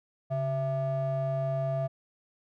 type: ring-modulated tone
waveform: triangle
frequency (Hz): 262.7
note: C4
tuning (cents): +7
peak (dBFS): -22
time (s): 0.3-1.88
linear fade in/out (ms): 20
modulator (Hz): 401
effects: none